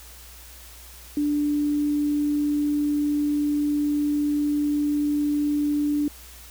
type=tone; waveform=sine; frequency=293.7 Hz; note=D4; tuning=in tune; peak=-20 dBFS; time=1.17-6.08 s; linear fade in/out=2 ms; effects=added 60 Hz sine -46 dBFS peak until 6.5 s + white hiss -46 dBFS RMS until 6.5 s